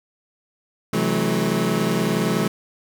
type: chord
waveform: 25% pulse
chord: F# half-diminished seventh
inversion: second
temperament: equal with one note detuned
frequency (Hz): 130.81 / 164.81 / 185 / 215.6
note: C3 / E3 / F#3 / A3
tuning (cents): 0 / 0 / 0 / -35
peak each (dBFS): -24 / -21 / -21 / -19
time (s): 0.93-2.48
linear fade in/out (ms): 5
effects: none